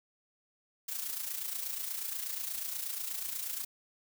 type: noise with amplitude modulation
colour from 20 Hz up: blue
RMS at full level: -35 dBFS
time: 0.88-3.65 s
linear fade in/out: 10 ms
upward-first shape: sine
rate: 28.3 Hz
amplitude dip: 60%
effects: none